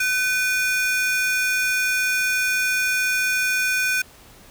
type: ring-modulated tone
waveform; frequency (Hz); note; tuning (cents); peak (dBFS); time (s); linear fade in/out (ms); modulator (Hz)
45% pulse; 1983; B6; +7; -16; 0-4.02; 5; 467
effects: pink hiss -48 dBFS RMS until 4.5 s